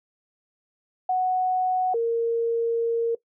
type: tone pair in turn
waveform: sine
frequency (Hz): 740 / 462.7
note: F#5 / A#4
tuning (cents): 0 / -13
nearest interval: minor sixth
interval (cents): 813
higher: first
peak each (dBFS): -20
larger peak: neither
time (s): 1.09-1.94 / 1.94-3.15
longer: second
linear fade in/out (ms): 5
effects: noise-tail reverb RT60 0.1 s tail -19 dB re dry